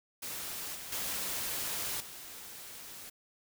white noise with level steps, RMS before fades -40 / -44 / -36 / -47 dBFS, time 0.22-3.1 s, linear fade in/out 10 ms, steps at 0.75 / 0.92 / 2 s, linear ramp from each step 5 ms, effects none

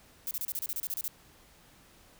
violet noise bursts, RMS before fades -34 dBFS, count 12, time 0.27-1.08 s, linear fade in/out 0 ms, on 40 ms, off 30 ms, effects pink hiss -59 dBFS RMS until 2.19 s

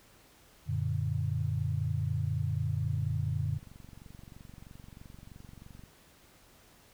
sine chord, Gb augmented, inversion none, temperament equal, 92.5 / 116.54 / 146.83 Hz, Gb2 / Bb2 / D3, 0 / 0 / 0 cents, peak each -33 dBFS, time 0.66-3.6 s, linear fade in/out 50 ms
click train, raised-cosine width 5 ms, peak -37 dBFS, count 70, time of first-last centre 2.85-5.837 s, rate 23.1 Hz
effects pink hiss -60 dBFS RMS until 6.93 s

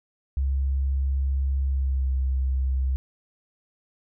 sine tone with pitch glide, 67.7 to 65.66 Hz, C#2 to C2, -40 to +7 cents, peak -21 dBFS, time 0.37-2.96 s, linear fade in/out 0 ms, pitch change -53 cents, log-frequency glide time 1.66-2.12 s, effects none

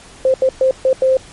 sine tone bursts at uneven times, 523.3 Hz, C5, in tune, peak -9 dBFS, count 5, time 0.25-0.34 / 0.42-0.49 / 0.61-0.71 / 0.85-0.93 / 1.02-1.17 s, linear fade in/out 2 ms, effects pink hiss -40 dBFS RMS until 1.32 s + MP3 48 kbps

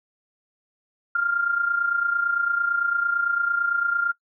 sine tone with amplitude modulation, 1396.9 Hz, F6, in tune, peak -17 dBFS, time 1.15-4.12 s, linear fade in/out 5 ms, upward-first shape sine, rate 28.9 Hz, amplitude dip 70%, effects noise-tail reverb RT60 0.1 s tail -21 dB re dry

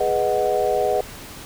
sine chord, G# minor seventh, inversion none, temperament equal, 415.3 / 493.9 / 622.3 / 740 Hz, G#4 / B4 / D#5 / F#5, 0 / 0 / 0 / 0 cents, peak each -23 dBFS, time 0-1.01 s, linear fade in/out 5 ms, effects pink hiss -38 dBFS RMS until 1.45 s

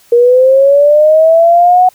sine linear sweep, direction up, 470 to 741 Hz, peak -3 dBFS, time 0.12-1.89 s, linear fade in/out 5 ms, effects white hiss -46 dBFS RMS until 1.94 s

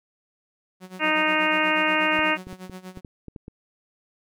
sawtooth tone with tremolo, 185 Hz, F#3, in tune, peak -31 dBFS, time 0.8-3.01 s, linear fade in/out 50 ms, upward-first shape sine, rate 8.3 Hz, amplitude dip 85%
harmonic tone, 309.6 Hz, D#4, 9 cents flat, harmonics 1 / 2 / 3 / 4 / 5 / 6 / 7 / 8 / 9, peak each -28 / -28 / -28 / -28 / -28 / -28 / -28 / -28 / -28 dBFS, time 0.99-2.38 s, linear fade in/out 50 ms
clicks, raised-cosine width 3 ms, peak -25 dBFS, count 9, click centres 2.192 / 2.47 / 2.528 / 2.697 / 2.973 / 3.048 / 3.283 / 3.362 / 3.481 s
effects none

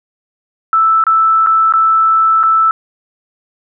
sine tone with dropouts, 1318.5 Hz, E6, in tune, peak -7 dBFS, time 0.73-2.71 s, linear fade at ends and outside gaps 1 ms, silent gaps 1.039-1.067 / 1.463-1.47 / 1.724-1.737 / 2.431-2.436 s, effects none

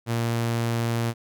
sawtooth tone, 116.54 Hz, A#2, in tune, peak -19 dBFS, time 0.06-1.14 s, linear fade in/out 50 ms, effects none

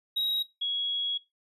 triangle / sine tone pair in turn, 3817 / 3329 Hz, A#7 / G#7, +40 / +3 cents, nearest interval major second, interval 237 cents, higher first, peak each -24 / -27 dBFS, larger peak first, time 0.16-0.43 / 0.61-1.18 s, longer second, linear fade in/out 10 ms, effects noise-tail reverb RT60 0.2 s tail -19 dB re dry + resampled to 32000 Hz

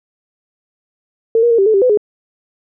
sine tone with pitch steps, 452.7 / 474.2 / 461.8 / 390.5 / 436.7 / 391.8 / 503 / 417.6 Hz, A4 / A#4 / A#4 / G4 / A4 / G4 / B4 / G#4, +49 / +30 / -16 / -7 / -13 / -1 / +32 / +10 cents, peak -8 dBFS, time 1.35-1.974 s, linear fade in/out 2 ms, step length 78 ms, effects none

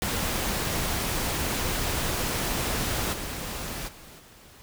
pink noise with level steps, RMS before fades -28 / -34 / -47 / -51 dBFS, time 0.02-4.62 s, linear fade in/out 0 ms, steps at 3.12 / 3.87 / 4.18 s, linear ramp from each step 20 ms, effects none

